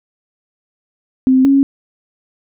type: tone pair in turn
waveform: sine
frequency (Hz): 260.3 / 275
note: C4 / C#4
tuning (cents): -9 / -14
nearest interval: minor second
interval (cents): 95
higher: second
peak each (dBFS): -7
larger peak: neither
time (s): 1.27-1.45 / 1.45-1.63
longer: neither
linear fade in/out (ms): 0
effects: none